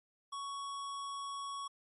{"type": "tone", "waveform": "square", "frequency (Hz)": 1115, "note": "C#6", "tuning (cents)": 10, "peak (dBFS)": -40, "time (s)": [0.32, 1.68], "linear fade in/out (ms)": 10, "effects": ["MP3 48 kbps"]}